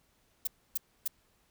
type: noise bursts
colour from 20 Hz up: violet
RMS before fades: -31 dBFS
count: 3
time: 0.45-1.079 s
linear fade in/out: 5 ms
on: 23 ms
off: 280 ms
effects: pink hiss -70 dBFS RMS until 1.5 s